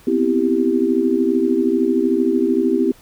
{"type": "chord", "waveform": "sine", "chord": "C major seventh", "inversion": "third", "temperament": "equal with one note detuned", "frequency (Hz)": [248.5, 261.6, 329.6, 392], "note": ["B3", "C4", "E4", "G4"], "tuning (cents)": [11, 0, 0, 0], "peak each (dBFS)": [-21, -20, -19, -19], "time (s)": [0.07, 2.92], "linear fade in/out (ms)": 5, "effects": ["pink hiss -49 dBFS RMS until 3.01 s"]}